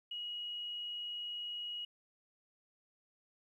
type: tone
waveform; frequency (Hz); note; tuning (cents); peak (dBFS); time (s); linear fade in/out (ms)
sine; 2900; F#7; -35; -39; 0.11-1.85; 5
effects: 12-bit